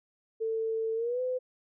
sine tone with pitch glide, 446.8 to 507.3 Hz, A4 to B4, +27 to +46 cents, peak -28 dBFS, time 0.4-1.39 s, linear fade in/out 20 ms, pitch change +219 cents, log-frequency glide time 0.95-1.21 s, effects none

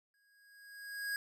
square tone with exponential growth, 1645 Hz, G#6, 17 cents flat, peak -34 dBFS, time 0.14-1.16 s, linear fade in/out 1 ms, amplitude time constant 220 ms, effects none

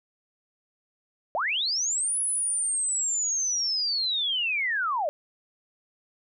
sine linear two-way sweep, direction up then down, 554.4 to 10400 to 554.4 Hz, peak -24 dBFS, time 1.35-5.09 s, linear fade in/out 0 ms, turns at 2.2 s, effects none

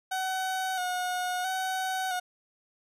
30% pulse tone with vibrato, 740 Hz, F#5, in tune, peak -26 dBFS, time 0.11-2.2 s, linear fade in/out 10 ms, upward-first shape square, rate 0.75 Hz, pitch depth 32 cents each way, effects resampled to 32000 Hz

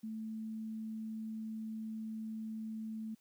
sine tone, 220 Hz, A3, in tune, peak -39 dBFS, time 0.03-3.15 s, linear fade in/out 10 ms, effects white hiss -73 dBFS RMS until 3.2 s

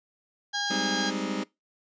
harmonic tone, 814 Hz, G#5, 35 cents flat, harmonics 1 / 2 / 4 / 5 / 6 / 7 / 8, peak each -34 / -31 / -34 / -36 / -36 / -42 / -40 dBFS, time 0.53-1.11 s, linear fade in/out 20 ms
white high-pass noise, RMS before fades -44 dBFS, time 0.67-1.23 s, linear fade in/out 2 ms, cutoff 2400 Hz, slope 48 dB/octave
sawtooth chord, Ab major seventh, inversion third, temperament just, 194.67 / 207.7 / 259.6 / 311.5 Hz, G3 / Ab3 / C4 / Eb4, -12 / 0 / -13 / +2 cents, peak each -30 dBFS, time 0.7-1.44 s, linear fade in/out 10 ms
effects noise-tail reverb RT60 0.2 s tail -22 dB re dry + resampled to 16000 Hz

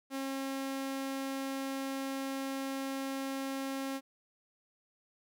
sawtooth tone, 270 Hz, C#4, 45 cents flat, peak -31 dBFS, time 0.1-4.01 s, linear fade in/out 50 ms, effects none

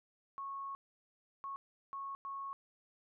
sine tone bursts at uneven times, 1100 Hz, C#6, 14 cents flat, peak -40 dBFS, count 4, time 0.38-0.75 / 1.44-1.56 / 1.93-2.15 / 2.25-2.53 s, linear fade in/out 0 ms, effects none

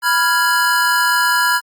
square chord, F diminished, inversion second, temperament equal, 987.8 / 1396.9 / 1661.2 Hz, Cb6 / F6 / Ab6, 0 / 0 / 0 cents, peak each -18 dBFS, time 0.02-1.61 s, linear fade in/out 50 ms, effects Opus 48 kbps

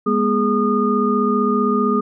sine tone cluster, 206.8 / 242.2 / 417.3 / 1223 Hz, G#3 / B3 / G#4 / D#6, -7 / -34 / +8 / -30 cents, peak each -20 dBFS, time 0.06-2.01 s, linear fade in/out 10 ms, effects none

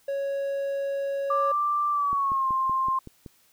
triangle tone, 554.4 Hz, C#5, in tune, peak -24 dBFS, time 0.08-1.52 s, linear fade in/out 5 ms
sine tone with pitch glide, 1178 to 1055.6 Hz, D6 to C6, +5 to +15 cents, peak -22 dBFS, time 1.3-2.99 s, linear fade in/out 5 ms, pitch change -190 cents, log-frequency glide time 1.91-2.48 s
click train, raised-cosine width 3 ms, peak -27 dBFS, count 7, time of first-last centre 2.13-3.262 s, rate 5.3 Hz
effects white hiss -62 dBFS RMS until 3.52 s

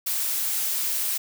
blue noise, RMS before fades -26 dBFS, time 0.06-1.18 s, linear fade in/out 10 ms, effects none

